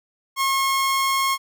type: tone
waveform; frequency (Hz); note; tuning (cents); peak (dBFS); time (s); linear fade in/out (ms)
sawtooth; 1082; C#6; -42; -15; 0.36-1.38; 50
effects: none